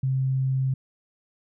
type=tone; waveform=sine; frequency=132.3 Hz; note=C3; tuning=20 cents sharp; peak=-21 dBFS; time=0.03-0.74 s; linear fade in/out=5 ms; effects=none